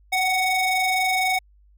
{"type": "ring-modulated tone", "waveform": "square", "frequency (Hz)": 739, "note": "F#5", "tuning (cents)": -2, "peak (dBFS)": -17, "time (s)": [0.12, 1.39], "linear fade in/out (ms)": 10, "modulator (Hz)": 1490, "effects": ["added 50 Hz sine -52 dBFS peak until 1.77 s"]}